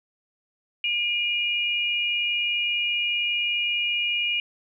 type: tone pair together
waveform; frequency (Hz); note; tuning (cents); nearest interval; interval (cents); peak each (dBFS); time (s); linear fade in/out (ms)
sine; 2413 / 2868; D7 / F7; +46 / +45; minor third; 299; -25; 0.84-4.4; 2
effects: none